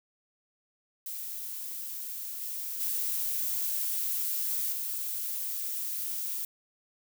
violet noise with level steps, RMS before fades -38 / -36 / -31 / -34 dBFS, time 1.06-6.45 s, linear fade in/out 2 ms, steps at 2.41 / 2.8 / 4.72 s, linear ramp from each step 10 ms, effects none

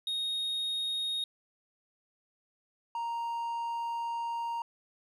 triangle tone pair in turn, 3729 / 932.2 Hz, A#7 / A#5, 0 / 0 cents, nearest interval 2 octaves, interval 2400 cents, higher first, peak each -29 / -30 dBFS, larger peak first, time 0.07-1.24 / 2.95-4.62 s, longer second, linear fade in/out 2 ms, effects resampled to 32000 Hz

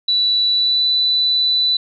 sine tone with pitch glide, 3951 to 3981 Hz, B7 to B7, 0 to +13 cents, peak -13 dBFS, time 0.08-1.77 s, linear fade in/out 5 ms, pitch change +13 cents, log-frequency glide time 0.53-0.85 s, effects none

